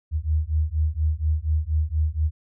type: beating tone pair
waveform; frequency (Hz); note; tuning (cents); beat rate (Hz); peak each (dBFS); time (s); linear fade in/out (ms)
sine; 75.6 / 79.8; D#2 / D#2; -49 / +44; 4.2; -23; 0.11-2.31; 50
effects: none